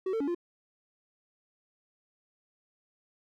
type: tone with pitch steps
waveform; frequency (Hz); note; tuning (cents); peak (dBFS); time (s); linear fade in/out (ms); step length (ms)
triangle; 377.2 / 448.5 / 282.4 / 347.6; F#4 / A4 / C#4 / F4; +33 / +33 / +32 / -8; -26; 0.06-0.348; 5; 72
effects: none